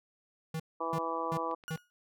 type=tone bursts; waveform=square; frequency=160.1 Hz; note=D#3; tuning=50 cents sharp; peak=-34 dBFS; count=4; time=0.54-1.762 s; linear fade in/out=5 ms; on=58 ms; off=330 ms
type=harmonic tone; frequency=164.81 Hz; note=E3; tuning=in tune; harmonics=2 / 3 / 4 / 5 / 6 / 7; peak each=-41 / -38 / -41 / -41 / -37 / -37 dBFS; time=0.8-1.55 s; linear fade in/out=10 ms
type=clicks; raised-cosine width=0.3 ms; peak=-38 dBFS; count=4; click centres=1.356 / 1.513 / 1.638 / 1.775 s
type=tone with exponential decay; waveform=35% pulse; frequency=1446 Hz; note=F#6; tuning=40 cents flat; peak=-36 dBFS; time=1.68-1.9 s; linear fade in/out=0 ms; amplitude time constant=47 ms
effects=none